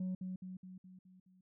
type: tone with echo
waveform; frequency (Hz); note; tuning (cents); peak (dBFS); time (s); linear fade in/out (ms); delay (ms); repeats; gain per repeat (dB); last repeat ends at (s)
sine; 185; F#3; 0; -33; 0-0.15; 5; 210; 6; -5; 1.41
effects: tanh soft clip ceiling -34 dBFS